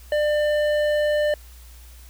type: tone with hard clipping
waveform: sine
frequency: 597 Hz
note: D5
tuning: 28 cents sharp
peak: -20 dBFS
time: 0.12-1.34 s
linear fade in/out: 2 ms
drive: 10 dB
effects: added 60 Hz sine -42 dBFS peak until 2.09 s + white hiss -51 dBFS RMS until 2.09 s